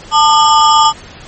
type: ring-modulated tone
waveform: square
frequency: 1046.5 Hz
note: C6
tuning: in tune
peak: -3 dBFS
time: 0.11-0.93 s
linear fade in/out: 50 ms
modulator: 159 Hz
effects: pink hiss -34 dBFS RMS until 1.27 s + MP3 32 kbps